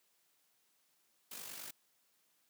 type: noise with amplitude modulation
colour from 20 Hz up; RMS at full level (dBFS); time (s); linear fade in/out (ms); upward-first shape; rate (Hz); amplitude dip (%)
white; -45; 1.31-1.71; 5; sine; 49.4; 55
effects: white hiss -75 dBFS RMS until 2.49 s + high-pass 150 Hz 12 dB/octave